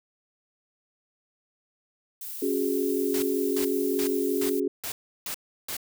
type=noise; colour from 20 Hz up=violet; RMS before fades=-37 dBFS; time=2.21-4.6 s; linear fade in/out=5 ms
type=chord; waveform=sine; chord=C# suspended fourth; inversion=none; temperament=equal; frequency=277.2 / 370 / 415.3 Hz; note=C#4 / F#4 / G#4; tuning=0 / 0 / 0 cents; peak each=-28 dBFS; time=2.42-4.68 s; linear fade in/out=5 ms
type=noise bursts; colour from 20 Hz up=white; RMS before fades=-33 dBFS; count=7; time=3.14-5.768 s; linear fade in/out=2 ms; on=84 ms; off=340 ms
effects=none